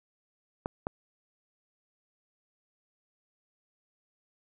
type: clicks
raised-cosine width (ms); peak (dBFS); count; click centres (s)
1; -17; 2; 0.659 / 0.869
effects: none